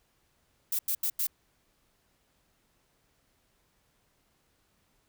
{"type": "noise bursts at uneven times", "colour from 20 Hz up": "violet", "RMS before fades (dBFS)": -29, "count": 4, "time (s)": [[0.72, 0.79], [0.88, 0.95], [1.03, 1.1], [1.19, 1.27]], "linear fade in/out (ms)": 5, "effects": ["pink hiss -71 dBFS RMS until 5.08 s"]}